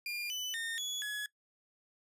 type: tone with pitch steps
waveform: 30% pulse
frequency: 2406 / 2998 / 1828 / 3390 / 1689 Hz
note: D7 / F#7 / A#6 / G#7 / G#6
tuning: +41 / +22 / -34 / +35 / +29 cents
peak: -33 dBFS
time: 0.06-1.26 s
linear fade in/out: 2 ms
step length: 240 ms
effects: noise-tail reverb RT60 0.1 s tail -20 dB re dry + resampled to 32000 Hz